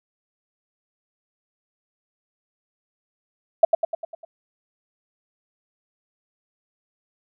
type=tone with echo; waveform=sine; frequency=659.3 Hz; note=E5; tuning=in tune; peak=-7 dBFS; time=3.63-3.65 s; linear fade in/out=5 ms; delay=100 ms; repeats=6; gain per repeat=-5 dB; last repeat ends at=4.25 s; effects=none